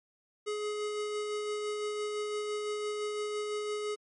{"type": "tone with tremolo", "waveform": "square", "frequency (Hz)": 420, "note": "G#4", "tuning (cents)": 19, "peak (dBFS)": -32, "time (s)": [0.46, 3.96], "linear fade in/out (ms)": 20, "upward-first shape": "sine", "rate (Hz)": 5.9, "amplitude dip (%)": 25, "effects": ["MP3 48 kbps"]}